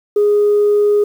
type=tone; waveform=sine; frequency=413.9 Hz; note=G#4; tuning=6 cents flat; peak=-8 dBFS; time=0.16-1.04 s; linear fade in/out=5 ms; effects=tanh soft clip ceiling -6 dBFS + 7-bit